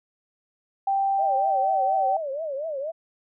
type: tone with pitch glide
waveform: sine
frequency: 784 to 769.2 Hz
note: G5 to G5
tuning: 0 to -33 cents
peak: -20 dBFS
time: 0.87-2.17 s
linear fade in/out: 5 ms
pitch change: -33 cents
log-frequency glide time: 1.37-1.7 s
type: tone with vibrato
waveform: sine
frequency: 591 Hz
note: D5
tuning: 11 cents sharp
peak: -27 dBFS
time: 1.18-2.92 s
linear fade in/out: 20 ms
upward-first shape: triangle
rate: 4.2 Hz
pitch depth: 210 cents each way
effects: none